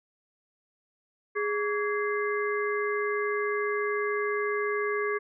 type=harmonic tone with a mistuned harmonic; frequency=415.3 Hz; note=G#4; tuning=in tune; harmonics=1 / 3 / 4 / 5; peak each=-28 / -33 / -34 / -35 dBFS; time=1.35-5.19 s; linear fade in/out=20 ms; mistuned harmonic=3; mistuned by=-150 cents; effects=none